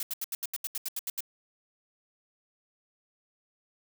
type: noise bursts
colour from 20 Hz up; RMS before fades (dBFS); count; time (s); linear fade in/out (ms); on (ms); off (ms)
blue; -33; 12; 0-1.206; 2; 29; 78
effects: none